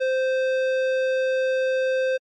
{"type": "tone with tanh clipping", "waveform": "sine", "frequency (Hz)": 521, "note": "C5", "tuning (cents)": -7, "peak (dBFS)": -22, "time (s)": [0, 2.18], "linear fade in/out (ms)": 20, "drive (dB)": 14, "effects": ["AAC 64 kbps"]}